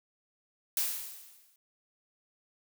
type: noise with exponential decay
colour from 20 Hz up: blue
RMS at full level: -28 dBFS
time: 0.77-1.56 s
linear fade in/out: 2 ms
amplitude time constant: 170 ms
effects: none